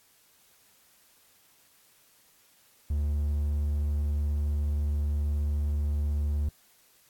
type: tone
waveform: triangle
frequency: 73.42 Hz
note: D2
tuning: in tune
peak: -23 dBFS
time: 2.9-6.49 s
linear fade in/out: 5 ms
effects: white hiss -62 dBFS RMS until 7.09 s + AAC 64 kbps